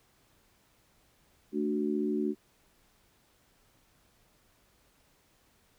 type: chord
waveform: sine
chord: D major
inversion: second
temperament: equal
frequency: 220 / 293.7 / 370 Hz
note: A3 / D4 / F#4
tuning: 0 / 0 / 0 cents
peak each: -32 dBFS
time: 1.52-2.35 s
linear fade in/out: 50 ms
effects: pink hiss -67 dBFS RMS until 5.78 s